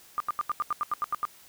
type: tone bursts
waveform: sine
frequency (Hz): 1200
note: D6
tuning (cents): +37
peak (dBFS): -24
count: 11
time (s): 0.18-1.252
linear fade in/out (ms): 0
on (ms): 22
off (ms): 83
effects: white hiss -54 dBFS RMS until 1.48 s